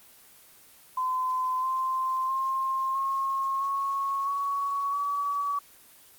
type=tone with pitch steps; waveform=sine; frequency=1024 / 1042.5 / 1061.3 / 1080.5 / 1100 / 1119.9 / 1140.1 Hz; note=C6 / C6 / C6 / C#6 / C#6 / C#6 / C#6; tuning=-38 / -7 / +24 / -45 / -14 / +17 / +48 cents; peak=-25 dBFS; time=0.97-5.59 s; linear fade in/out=5 ms; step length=660 ms; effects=white hiss -54 dBFS RMS until 6.18 s + Opus 24 kbps